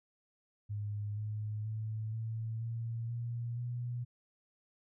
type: tone with pitch steps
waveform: sine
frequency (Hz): 103.8 / 106.53 / 109.34 / 112.22 / 115.17 / 118.21 / 121.32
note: G#2 / G#2 / A2 / A2 / A#2 / A#2 / B2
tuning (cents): 0 / +45 / -10 / +35 / -20 / +25 / -30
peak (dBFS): -35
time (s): 0.69-4.05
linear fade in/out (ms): 20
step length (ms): 480
effects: none